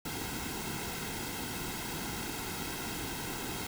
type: noise with comb filter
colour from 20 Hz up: pink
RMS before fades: -38 dBFS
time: 0.05-3.67 s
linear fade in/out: 5 ms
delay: 1.7 ms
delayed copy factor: -0.65
effects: none